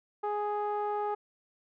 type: tone with low-pass filter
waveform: sawtooth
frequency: 415.8 Hz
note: G#4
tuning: 2 cents sharp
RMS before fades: -32 dBFS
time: 0.23-1.15 s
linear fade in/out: 10 ms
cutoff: 1000 Hz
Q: 4.7
effects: none